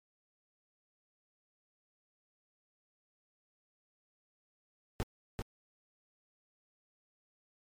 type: noise with echo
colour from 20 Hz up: brown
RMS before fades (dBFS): -33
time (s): 5-5.03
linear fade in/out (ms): 0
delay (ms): 390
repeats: 1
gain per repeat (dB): -4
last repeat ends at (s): 5.42
effects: MP3 96 kbps